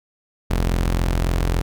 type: tone pair together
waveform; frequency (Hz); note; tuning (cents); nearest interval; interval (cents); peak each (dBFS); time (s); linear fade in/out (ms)
sawtooth; 43.59 / 72.8; F1 / D2; -3 / -15; major sixth; 888; -14 / -24; 0.5-1.62; 10
effects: none